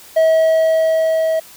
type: tone with level ramp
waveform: triangle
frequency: 643 Hz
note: E5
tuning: 43 cents flat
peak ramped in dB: -7 to -12 dBFS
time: 0.16-1.4 s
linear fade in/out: 10 ms
effects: white hiss -41 dBFS RMS until 1.56 s